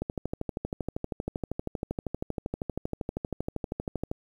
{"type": "click train", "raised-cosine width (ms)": 2, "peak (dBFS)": -17, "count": 53, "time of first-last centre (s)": [0.02, 4.114], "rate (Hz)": 12.7, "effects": ["9-bit"]}